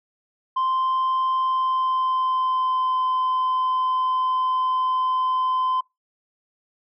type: tone with pitch glide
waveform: sine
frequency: 1042 to 1027.7 Hz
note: C6 to C6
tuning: -7 to -31 cents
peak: -17 dBFS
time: 0.56-5.81 s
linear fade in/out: 10 ms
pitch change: -24 cents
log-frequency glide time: 1.34-2.98 s
effects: noise-tail reverb RT60 0.2 s tail -25 dB re dry + tanh soft clip ceiling -18 dBFS